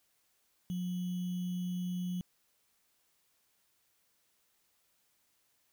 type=tone with sample-and-hold; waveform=sine; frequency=179.5 Hz; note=F3; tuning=48 cents sharp; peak=-33 dBFS; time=0.7-2.21 s; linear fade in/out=0 ms; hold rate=3150 Hz; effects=white hiss -74 dBFS RMS until 5.72 s